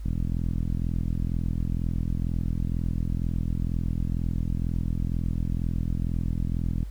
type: click train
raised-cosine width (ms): 5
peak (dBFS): -16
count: 286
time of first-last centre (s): 0.06-6.83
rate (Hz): 42.1
effects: added 50 Hz sine -33 dBFS peak until 6.9 s + pink hiss -58 dBFS RMS until 6.9 s